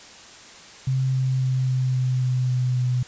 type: tone with pitch steps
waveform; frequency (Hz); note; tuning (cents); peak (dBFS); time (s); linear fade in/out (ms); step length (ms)
sine; 131.5 / 130.59 / 129.69 / 128.79 / 127.9 / 127.02 / 126.14 / 125.27; C3 / C3 / C3 / C3 / C3 / B2 / B2 / B2; +9 / -3 / -15 / -27 / -39 / +49 / +37 / +25; -19; 0.87-3.03; 5; 270
effects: white hiss -44 dBFS RMS until 3.07 s + resampled to 16000 Hz